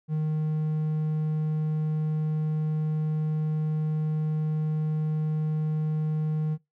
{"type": "tone", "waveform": "triangle", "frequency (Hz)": 154.7, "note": "D#3", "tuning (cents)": -10, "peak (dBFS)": -22, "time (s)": [0.08, 6.58], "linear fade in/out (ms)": 50, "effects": ["noise-tail reverb RT60 0.2 s tail -22 dB re dry"]}